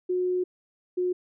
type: tone pair in turn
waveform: sine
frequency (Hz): 363.5 / 361.7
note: F#4 / F#4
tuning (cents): -31 / -39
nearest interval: unison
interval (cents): 8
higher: first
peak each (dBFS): -23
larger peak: neither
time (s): 0.09-0.44 / 0.97-1.13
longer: first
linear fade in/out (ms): 10
effects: none